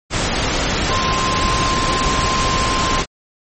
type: tone in noise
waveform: sine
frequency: 1046.5 Hz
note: C6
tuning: in tune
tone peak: -19 dBFS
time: 0.87-3.03 s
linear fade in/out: 50 ms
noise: pink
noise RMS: -18 dBFS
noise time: 0.1-3.06 s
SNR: -4 dB
effects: MP3 32 kbps